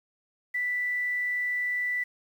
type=tone with quantisation; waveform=sine; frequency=1975.5 Hz; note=B6; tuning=in tune; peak=-26 dBFS; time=0.54-2.04 s; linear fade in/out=10 ms; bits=9; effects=none